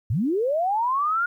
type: linear sweep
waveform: sine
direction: up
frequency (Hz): 87.31 to 1440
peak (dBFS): -20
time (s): 0.1-1.26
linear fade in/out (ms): 5
effects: 10-bit